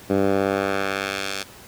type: tone with band-pass filter sweep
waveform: 10% pulse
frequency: 98 Hz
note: G2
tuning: in tune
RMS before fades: -23 dBFS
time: 0.09-1.44 s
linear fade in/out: 20 ms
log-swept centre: 340 to 4900 Hz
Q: 0.72
effects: pink hiss -44 dBFS RMS until 1.67 s + high-pass 60 Hz 12 dB/octave